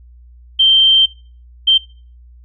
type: tone bursts at uneven times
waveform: sine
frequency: 3136 Hz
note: G7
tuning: in tune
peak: -7 dBFS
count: 2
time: 0.59-1.06 / 1.67-1.78 s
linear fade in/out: 10 ms
effects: noise-tail reverb RT60 0.4 s tail -22 dB re dry + added 60 Hz sine -39 dBFS peak until 2.44 s